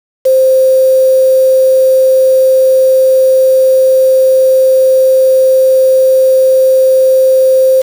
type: tone with quantisation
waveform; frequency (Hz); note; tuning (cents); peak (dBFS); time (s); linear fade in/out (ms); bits
sine; 523.3; C5; 0; -4; 0.25-7.82; 10; 4
effects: none